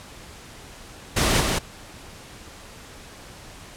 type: noise with echo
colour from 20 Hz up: pink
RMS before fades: -20 dBFS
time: 1.16-1.41 s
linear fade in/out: 10 ms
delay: 180 ms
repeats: 1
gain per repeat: -3 dB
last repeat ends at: 1.59 s
effects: pink hiss -43 dBFS RMS until 3.76 s + low-pass 10000 Hz 12 dB/octave